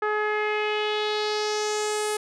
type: tone with low-pass filter sweep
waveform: sawtooth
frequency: 423.4 Hz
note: G#4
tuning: 33 cents sharp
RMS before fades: -26 dBFS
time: 0.02-2.17 s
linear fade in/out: 5 ms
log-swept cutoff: 1500 to 10000 Hz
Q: 2.9
effects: none